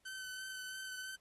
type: tone with vibrato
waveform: sawtooth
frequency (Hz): 1525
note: G6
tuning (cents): -48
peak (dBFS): -40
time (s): 0.05-1.16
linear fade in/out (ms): 10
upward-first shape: sine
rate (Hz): 3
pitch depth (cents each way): 16
effects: pink hiss -75 dBFS RMS until 1.2 s + AAC 32 kbps